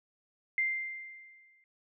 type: tone with exponential decay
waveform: sine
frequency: 2093 Hz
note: C7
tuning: in tune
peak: -25 dBFS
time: 0.58-1.64 s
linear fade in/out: 1 ms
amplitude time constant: 230 ms
effects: none